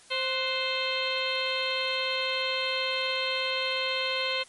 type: harmonic tone with a mistuned harmonic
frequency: 523.3 Hz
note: C5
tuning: in tune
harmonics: 1 / 2 / 3 / 4 / 5 / 6 / 7 / 8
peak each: -33 / -36 / -39 / -34 / -34 / -33 / -38 / -34 dBFS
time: 0.1-4.44 s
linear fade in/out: 20 ms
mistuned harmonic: 3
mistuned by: -82 cents
effects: white hiss -54 dBFS RMS until 4.48 s + MP3 48 kbps